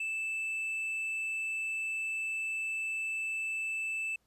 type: tone with tanh clipping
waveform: triangle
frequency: 2637 Hz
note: E7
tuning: in tune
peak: -33 dBFS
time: 0-4.16 s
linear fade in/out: 5 ms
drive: 8 dB
effects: pink hiss -75 dBFS RMS until 4.26 s + resampled to 32000 Hz